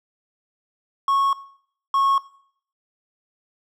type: tone pair in turn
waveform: triangle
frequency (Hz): 1100 / 1096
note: C#6 / C#6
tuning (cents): -14 / -20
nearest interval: unison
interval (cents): 6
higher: first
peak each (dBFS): -15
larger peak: neither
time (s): 1.08-1.33 / 1.94-2.18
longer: first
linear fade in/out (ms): 2
effects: noise-tail reverb RT60 0.6 s tail -18 dB re dry